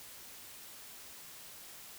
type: silence
effects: white hiss -51 dBFS RMS until 1.98 s